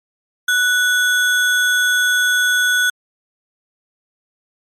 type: tone with sample-and-hold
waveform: sine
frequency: 1480 Hz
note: F#6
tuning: in tune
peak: -12 dBFS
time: 0.48-2.9 s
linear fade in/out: 5 ms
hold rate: 4900 Hz
effects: low-pass 12000 Hz 12 dB/octave + MP3 96 kbps